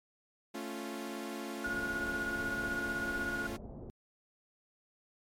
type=chord; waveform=sawtooth; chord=A augmented; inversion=none; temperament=equal; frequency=220 / 277.2 / 349.2 Hz; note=A3 / C#4 / E#4; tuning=0 / 0 / 0 cents; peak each=-39 dBFS; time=0.54-3.57 s; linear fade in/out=10 ms
type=tone with tremolo; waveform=sine; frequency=1443 Hz; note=F#6; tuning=44 cents flat; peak=-32 dBFS; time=1.64-3.47 s; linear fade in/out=5 ms; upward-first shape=sine; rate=16 Hz; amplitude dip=50%
type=low-pass noise; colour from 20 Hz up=pink; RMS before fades=-46 dBFS; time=1.66-3.9 s; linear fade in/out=0 ms; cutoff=660 Hz; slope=24 dB/octave
effects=MP3 64 kbps